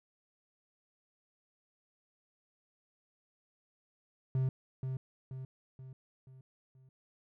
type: tone with echo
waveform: triangle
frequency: 130.81 Hz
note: C3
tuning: in tune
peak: -26 dBFS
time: 4.35-4.49 s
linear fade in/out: 2 ms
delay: 480 ms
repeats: 5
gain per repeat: -6 dB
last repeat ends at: 6.89 s
effects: none